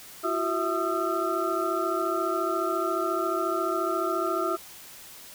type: tone cluster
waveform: sine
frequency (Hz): 339.2 / 373.5 / 657 / 1235 / 1343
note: E4 / F#4 / E5 / D#6 / E6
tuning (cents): +50 / +16 / -6 / -13 / +32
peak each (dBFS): -31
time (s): 0.23-4.57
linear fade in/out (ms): 20
effects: white hiss -46 dBFS RMS until 5.34 s